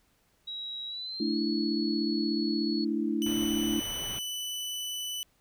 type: tone with pitch glide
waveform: sine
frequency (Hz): 3857 to 4380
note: B7 to C#8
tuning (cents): -42 to -22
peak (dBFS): -35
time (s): 0.47-2.85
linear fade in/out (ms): 10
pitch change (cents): +220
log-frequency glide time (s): 0.87-1.41
type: chord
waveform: sine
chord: A suspended fourth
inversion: none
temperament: just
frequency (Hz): 220 / 293.3 / 330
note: A3 / D4 / E4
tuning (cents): 0 / -2 / +2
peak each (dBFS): -31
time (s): 1.2-3.8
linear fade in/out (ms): 5
type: tone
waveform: sawtooth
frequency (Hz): 2985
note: F#7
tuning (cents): +15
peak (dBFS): -30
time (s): 3.22-5.23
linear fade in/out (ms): 0
type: band-stop noise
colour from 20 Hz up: pink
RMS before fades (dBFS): -42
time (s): 3.26-4.19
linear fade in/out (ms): 2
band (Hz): 3800 to 15000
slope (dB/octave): 48
effects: pink hiss -69 dBFS RMS until 5.4 s